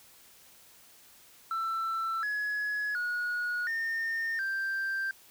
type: tone with pitch steps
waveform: sine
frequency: 1335 / 1687 / 1451 / 1821 / 1575 Hz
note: E6 / G#6 / F#6 / A#6 / G6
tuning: +22 / +27 / -34 / -41 / +8 cents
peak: -27 dBFS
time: 1.51-5.11 s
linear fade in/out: 2 ms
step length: 720 ms
effects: tanh soft clip ceiling -28 dBFS + white hiss -57 dBFS RMS until 5.3 s